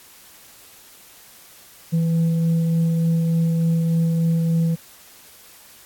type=tone with frequency modulation; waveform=sine; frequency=164.81 Hz; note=E3; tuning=in tune; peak=-16 dBFS; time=1.92-4.76 s; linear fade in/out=20 ms; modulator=333 Hz; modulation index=0.24; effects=white hiss -47 dBFS RMS until 5.85 s + AAC 64 kbps